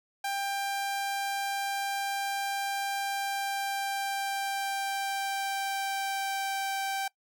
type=tone with pitch glide; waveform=sawtooth; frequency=793 to 781.2 Hz; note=G5 to G5; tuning=+20 to -6 cents; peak=-26 dBFS; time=0.24-7.08 s; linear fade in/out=5 ms; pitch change=-26 cents; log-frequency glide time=3.01-6.83 s; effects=noise-tail reverb RT60 0.1 s tail -22 dB re dry